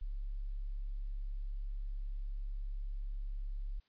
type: tone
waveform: sine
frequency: 34.65 Hz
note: C#1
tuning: in tune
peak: -36 dBFS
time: 0.01-3.8 s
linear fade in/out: 10 ms
effects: white hiss -75 dBFS RMS until 3.88 s + resampled to 11025 Hz